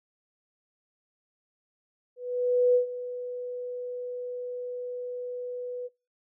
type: tone with ADSR envelope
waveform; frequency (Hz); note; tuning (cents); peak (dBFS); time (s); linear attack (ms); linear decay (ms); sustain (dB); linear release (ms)
sine; 493.9; B4; 0; -17; 2.16-5.89; 590; 110; -15; 31
effects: noise-tail reverb RT60 0.3 s tail -25 dB re dry